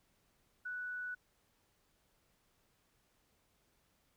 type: tone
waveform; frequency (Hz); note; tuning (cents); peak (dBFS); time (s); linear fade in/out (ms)
sine; 1480; F#6; 0; -39; 0.65-1.15; 10
effects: pink hiss -75 dBFS RMS until 4.16 s